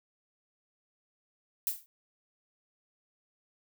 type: noise with exponential decay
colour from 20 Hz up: violet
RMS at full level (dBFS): -27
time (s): 1.67-1.86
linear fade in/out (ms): 0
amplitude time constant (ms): 41
effects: none